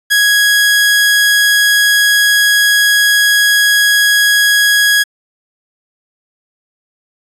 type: tone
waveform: sawtooth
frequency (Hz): 1661.2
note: G#6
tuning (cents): 0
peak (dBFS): -4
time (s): 0.1-5.04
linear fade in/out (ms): 20
effects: resampled to 32000 Hz